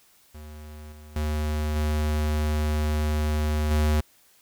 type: tone with level steps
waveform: square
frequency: 75.9 Hz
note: D#2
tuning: 42 cents flat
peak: -40 / -44 / -25 / -23 / -20 dBFS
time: 0.34-4.01 s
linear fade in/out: 10 ms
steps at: 0.92 / 1.16 / 1.76 / 3.71 s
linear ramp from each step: 2 ms
effects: white hiss -59 dBFS RMS until 4.41 s